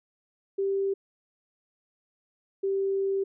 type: tone pair in turn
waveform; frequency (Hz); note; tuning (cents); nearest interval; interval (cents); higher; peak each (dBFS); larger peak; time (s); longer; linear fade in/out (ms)
sine; 392 / 390.3; G4 / G4; 0 / -8; unison; 8; first; -24; neither; 0.58-0.94 / 2.63-3.24; second; 10
effects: none